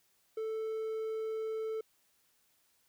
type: tone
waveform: triangle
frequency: 440.7 Hz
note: A4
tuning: 3 cents sharp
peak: -32 dBFS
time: 0.37-1.81 s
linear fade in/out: 5 ms
effects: white hiss -72 dBFS RMS until 2.88 s